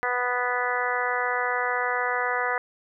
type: harmonic tone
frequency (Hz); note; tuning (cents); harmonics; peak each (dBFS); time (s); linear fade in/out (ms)
246.9; B3; 0; 2 / 3 / 4 / 5 / 6 / 7 / 8; -31 / -31 / -31 / -31 / -31 / -31 / -31; 0.03-2.58; 0
effects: none